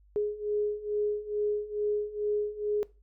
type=beating tone pair; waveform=sine; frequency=416.2 / 418.5 Hz; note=G#4 / G#4; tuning=+4 / +13 cents; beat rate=2.3 Hz; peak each=-32 / -29 dBFS; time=0.16-2.83 s; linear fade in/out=0 ms; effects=noise-tail reverb RT60 0.3 s tail -21 dB re dry + added 50 Hz sine -57 dBFS peak until 3.02 s